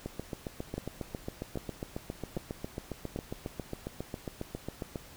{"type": "two click trains", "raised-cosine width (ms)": 2, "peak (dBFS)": [-21, -22], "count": [4, 37], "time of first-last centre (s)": [[0.78, 3.161], [0.06, 4.958]], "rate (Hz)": [1.26, 7.35], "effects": ["pink hiss -52 dBFS RMS until 5.16 s"]}